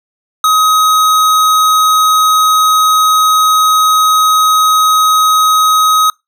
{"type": "tone with hard clipping", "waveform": "sine", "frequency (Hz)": 1264, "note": "D#6", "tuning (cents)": 27, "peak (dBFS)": -8, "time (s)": [0.44, 6.1], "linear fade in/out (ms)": 2, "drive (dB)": 18, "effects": ["noise-tail reverb RT60 0.2 s tail -26 dB re dry"]}